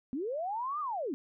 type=linear two-way sweep; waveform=sine; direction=up then down; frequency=239 to 1244.5 to 239 Hz; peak=-32 dBFS; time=0.13-1.14 s; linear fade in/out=0 ms; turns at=0.8 s; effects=none